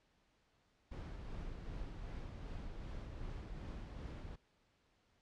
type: noise with tremolo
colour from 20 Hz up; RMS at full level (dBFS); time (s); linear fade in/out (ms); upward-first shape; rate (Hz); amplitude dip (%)
brown; -45; 0.91-4.36; 10; sine; 2.6; 30
effects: pink hiss -75 dBFS RMS until 5.21 s + low-pass 5000 Hz 12 dB/octave